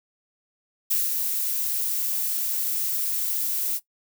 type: noise with ADSR envelope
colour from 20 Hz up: violet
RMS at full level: -22 dBFS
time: 0.9-3.8 s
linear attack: 12 ms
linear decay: 170 ms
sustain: -4 dB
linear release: 45 ms
effects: noise-tail reverb RT60 0.1 s tail -17 dB re dry